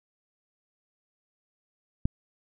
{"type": "click", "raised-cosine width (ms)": 5, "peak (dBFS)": -12, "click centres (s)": 2.055, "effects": []}